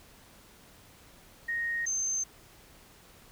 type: tone pair in turn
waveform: sine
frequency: 1864.7 / 6272 Hz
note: A#6 / G8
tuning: 0 / 0 cents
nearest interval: octave + major sixth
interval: 2100 cents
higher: second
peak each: -29 / -28 dBFS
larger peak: second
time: 1.48-1.86 / 1.86-2.24 s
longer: neither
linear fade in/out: 10 ms
effects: pink hiss -56 dBFS RMS until 3.31 s